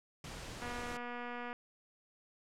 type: noise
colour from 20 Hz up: pink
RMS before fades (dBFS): -46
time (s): 0.24-0.97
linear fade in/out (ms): 2
type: click train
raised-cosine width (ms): 0.5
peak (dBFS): -29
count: 221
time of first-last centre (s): 0.62-1.529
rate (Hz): 242
effects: low-pass 8000 Hz 12 dB/octave